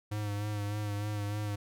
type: tone with vibrato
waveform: square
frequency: 103.83 Hz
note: G#2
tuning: in tune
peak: -33 dBFS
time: 0.11-1.56 s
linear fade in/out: 10 ms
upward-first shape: sine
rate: 3.3 Hz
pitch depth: 32 cents each way
effects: none